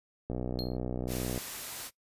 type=click train; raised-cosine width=2 ms; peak=-21 dBFS; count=68; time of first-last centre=0.3-1.377 s; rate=62.2 Hz
type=tone with exponential decay; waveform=triangle; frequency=4232 Hz; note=C8; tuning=19 cents sharp; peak=-31 dBFS; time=0.59-0.77 s; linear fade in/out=0 ms; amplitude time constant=39 ms
type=noise; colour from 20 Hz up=white; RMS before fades=-40 dBFS; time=1.07-1.91 s; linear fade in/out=50 ms
effects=noise-tail reverb RT60 0.1 s tail -19 dB re dry + resampled to 32000 Hz